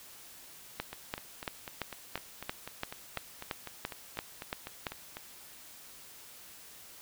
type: two click trains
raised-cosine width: 0.3 ms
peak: -24 / -17 dBFS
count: 18 / 13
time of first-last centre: 0.93-5.169 / 0.8-4.868 s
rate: 4.01 / 2.95 Hz
effects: white hiss -52 dBFS RMS until 7.01 s